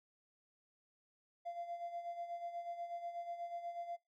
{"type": "tone with tremolo", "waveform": "triangle", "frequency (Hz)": 690, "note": "F5", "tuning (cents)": -21, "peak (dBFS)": -36, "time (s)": [1.45, 3.97], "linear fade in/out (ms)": 20, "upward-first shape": "sine", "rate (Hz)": 8.2, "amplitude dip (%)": 70, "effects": ["noise-tail reverb RT60 0.2 s tail -23 dB re dry", "tanh soft clip ceiling -36 dBFS"]}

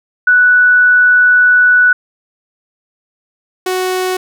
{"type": "tone pair in turn", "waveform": ["sine", "sawtooth"], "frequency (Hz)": [1480, 370], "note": ["F#6", "F#4"], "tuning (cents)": [0, 0], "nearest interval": "2 octaves", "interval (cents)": 2400, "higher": "first", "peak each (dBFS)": [-5, -10], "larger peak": "first", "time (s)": [[0.27, 1.93], [3.66, 4.17]], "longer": "first", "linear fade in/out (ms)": 5, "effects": []}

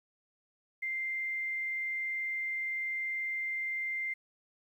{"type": "tone", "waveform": "sine", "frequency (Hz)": 2093, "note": "C7", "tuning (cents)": 0, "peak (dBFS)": -32, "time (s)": [0.82, 4.14], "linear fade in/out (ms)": 10, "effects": ["11-bit"]}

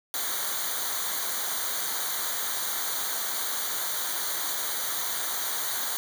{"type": "noise with comb filter", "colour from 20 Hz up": "white", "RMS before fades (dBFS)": -30, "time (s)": [0.14, 5.97], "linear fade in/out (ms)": 0, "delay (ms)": 0.38, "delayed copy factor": -0.85, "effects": []}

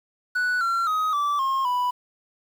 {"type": "tone with pitch steps", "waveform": "triangle", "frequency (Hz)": [1480, 1365, 1259, 1161.2, 1071, 987.8], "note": ["F#6", "F6", "D#6", "D6", "C6", "B5"], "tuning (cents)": [0, -40, 20, -20, 40, 0], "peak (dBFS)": -19, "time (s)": [0.35, 1.91], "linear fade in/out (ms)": 10, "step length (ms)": 260, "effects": ["8-bit"]}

